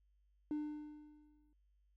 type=tone with exponential decay; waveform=triangle; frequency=300 Hz; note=D4; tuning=37 cents sharp; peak=-32 dBFS; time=0.51-1.53 s; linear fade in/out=1 ms; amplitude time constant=220 ms; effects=tanh soft clip ceiling -31 dBFS + added 50 Hz sine -70 dBFS peak until 1.96 s